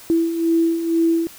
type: beating tone pair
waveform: sine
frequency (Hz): 329.6 / 331.7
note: E4 / E4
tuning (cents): 0 / +11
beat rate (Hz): 2.1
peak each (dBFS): -23 / -16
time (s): 0.1-1.27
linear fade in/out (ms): 0
effects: white hiss -42 dBFS RMS until 1.38 s